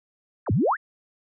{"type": "exponential two-way sweep", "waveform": "sine", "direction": "down then up", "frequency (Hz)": [1980, 88.1, 1980], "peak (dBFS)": -18, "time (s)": [0.46, 0.77], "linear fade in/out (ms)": 50, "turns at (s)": 0.52, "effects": []}